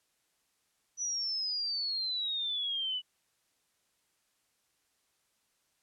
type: exponential sweep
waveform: sine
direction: down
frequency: 5970 to 2946 Hz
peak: -31 dBFS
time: 0.97-3.02 s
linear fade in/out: 50 ms
effects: white hiss -75 dBFS RMS until 5.82 s + low-pass 11000 Hz 12 dB/octave